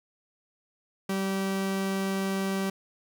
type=tone pair together; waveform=45% pulse; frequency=193.5 / 387 Hz; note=G3 / G4; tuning=-22 / -22 cents; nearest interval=octave; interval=1200 cents; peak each=-28 / -34 dBFS; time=1.09-2.7 s; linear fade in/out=5 ms; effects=none